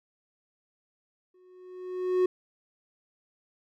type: tone with exponential growth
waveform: triangle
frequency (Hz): 366.4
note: F#4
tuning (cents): -17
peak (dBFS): -17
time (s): 1.34-2.26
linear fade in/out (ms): 5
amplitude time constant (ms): 200
effects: none